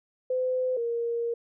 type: tone pair in turn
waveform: sine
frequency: 510 / 468.2 Hz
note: C5 / A#4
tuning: -44 / +8 cents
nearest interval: minor second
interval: 148 cents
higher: first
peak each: -24 / -26 dBFS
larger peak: first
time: 0.3-0.77 / 0.77-1.34 s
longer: second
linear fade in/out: 5 ms
effects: none